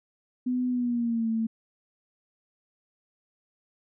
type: tone with pitch glide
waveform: sine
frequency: 250.4 to 224.4 Hz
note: B3 to A3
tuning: +24 to +34 cents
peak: -24 dBFS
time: 0.46-1.47 s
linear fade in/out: 10 ms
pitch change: -190 cents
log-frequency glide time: 0.69-1.29 s
effects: none